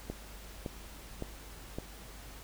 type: click train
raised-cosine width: 2 ms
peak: -23 dBFS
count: 4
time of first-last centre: 0.1-1.785 s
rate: 1.78 Hz
effects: added 50 Hz sine -49 dBFS peak until 2.43 s + pink hiss -51 dBFS RMS until 2.43 s